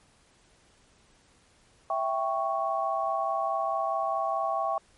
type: chord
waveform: sine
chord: C# diminished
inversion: first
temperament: equal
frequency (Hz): 659.3 / 784 / 1108.7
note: E5 / G5 / C#6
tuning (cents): 0 / 0 / 0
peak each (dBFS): -30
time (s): 1.9-4.78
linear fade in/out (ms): 2
effects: pink hiss -62 dBFS RMS until 4.97 s + MP3 48 kbps